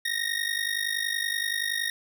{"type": "ring-modulated tone", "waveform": "25% pulse", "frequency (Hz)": 1863, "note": "A#6", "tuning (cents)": -2, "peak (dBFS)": -20, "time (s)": [0.05, 1.9], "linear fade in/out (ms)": 2, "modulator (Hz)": 25.3, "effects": []}